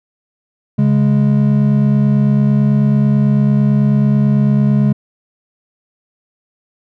triangle tone pair together, 138.62 / 207.7 Hz, C#3 / G#3, 0 / 0 cents, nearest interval perfect fifth, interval 700 cents, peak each -10 dBFS, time 0.78-4.93 s, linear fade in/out 10 ms, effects none

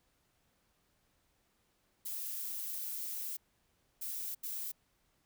violet noise bursts at uneven times, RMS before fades -40 dBFS, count 3, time 2.05-3.37 / 4.01-4.35 / 4.43-4.72 s, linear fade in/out 10 ms, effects pink hiss -75 dBFS RMS until 5.25 s

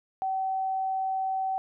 sine tone, 764 Hz, G5, 45 cents flat, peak -26 dBFS, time 0.22-1.58 s, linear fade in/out 0 ms, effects none

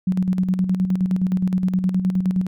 sine tone with tremolo, 185 Hz, F#3, in tune, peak -15 dBFS, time 0.07-2.47 s, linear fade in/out 5 ms, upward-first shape square, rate 9.6 Hz, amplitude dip 55%, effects none

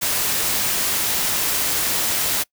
white noise, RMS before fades -21 dBFS, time 0.01-2.44 s, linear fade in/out 20 ms, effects noise-tail reverb RT60 0.1 s tail -24 dB re dry

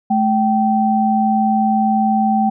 sine tone pair together, 216.5 / 775 Hz, A3 / G5, -28 / -20 cents, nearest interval octave + minor seventh, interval 2208 cents, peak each -15 dBFS, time 0.1-2.5 s, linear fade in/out 10 ms, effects none

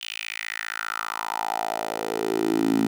10% pulse tone with high-pass filter sweep, 55 Hz, A1, in tune, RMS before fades -27 dBFS, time 0.01-2.87 s, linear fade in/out 5 ms, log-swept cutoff 3000 to 240 Hz, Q 4.4, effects none

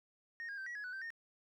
sine tone with pitch steps, 1851 / 1627 / 1556 / 1924 / 1680 / 1485 / 1558 / 1835 Hz, A#6 / G#6 / G6 / B6 / G#6 / F#6 / G6 / A#6, -13 / -36 / -13 / -46 / +19 / +6 / -11 / -28 cents, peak -39 dBFS, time 0.4-1.104 s, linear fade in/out 0 ms, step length 88 ms, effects tanh soft clip ceiling -40 dBFS + 13-bit

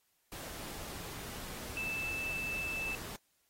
sine tone in noise, 2637 Hz, E7, in tune, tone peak -35 dBFS, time 1.77-2.95 s, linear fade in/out 0 ms, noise pink, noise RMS -45 dBFS, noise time 0.32-3.16 s, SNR +7 dB, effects white hiss -75 dBFS RMS until 3.49 s + AAC 48 kbps

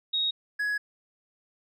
sine / triangle tone pair in turn, 3764 / 1676.7 Hz, A#7 / G#6, +16 / +16 cents, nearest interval octave + major second, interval 1400 cents, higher first, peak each -24 dBFS, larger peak neither, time 0.13-0.31 / 0.59-0.78 s, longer second, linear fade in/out 10 ms, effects none

